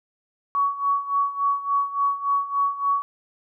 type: tone with tremolo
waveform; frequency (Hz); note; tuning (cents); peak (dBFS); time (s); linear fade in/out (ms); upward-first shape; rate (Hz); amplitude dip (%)
sine; 1124; C#6; +24; -17; 0.55-3.02; 0; sine; 3.5; 80
effects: none